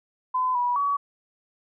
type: tone with pitch steps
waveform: sine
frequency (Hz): 1016 / 975 / 1133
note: B5 / B5 / C#6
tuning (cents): +49 / -23 / +37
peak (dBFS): -21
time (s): 0.34-0.97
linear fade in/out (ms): 10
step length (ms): 210
effects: none